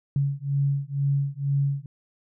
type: beating tone pair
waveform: sine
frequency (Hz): 139 / 141.1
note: C#3 / C#3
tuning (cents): +5 / +31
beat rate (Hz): 2.1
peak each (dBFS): -25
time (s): 0.16-1.86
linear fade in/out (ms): 2
effects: none